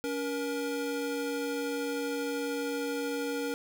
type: tone pair together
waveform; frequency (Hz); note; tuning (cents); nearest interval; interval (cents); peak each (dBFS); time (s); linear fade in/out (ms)
square; 282.3 / 474.8; C#4 / A#4; +32 / +32; major sixth; 900; -35 / -34; 0.04-3.54; 0
effects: none